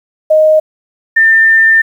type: tone pair in turn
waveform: sine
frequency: 622.3 / 1796.1 Hz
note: D#5 / A6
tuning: 0 / +35 cents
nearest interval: octave + tritone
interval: 1835 cents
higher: second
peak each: -4 dBFS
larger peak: neither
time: 0.3-0.6 / 1.16-1.82 s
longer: second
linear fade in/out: 10 ms
effects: 7-bit